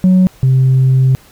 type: tone pair in turn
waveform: sine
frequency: 185 / 131.12 Hz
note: F#3 / C3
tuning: 0 / +4 cents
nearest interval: tritone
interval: 596 cents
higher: first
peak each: -3 / -5 dBFS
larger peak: first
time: 0.04-0.27 / 0.43-1.15 s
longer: second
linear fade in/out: 0 ms
effects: tanh soft clip ceiling -4 dBFS + pink hiss -44 dBFS RMS until 1.31 s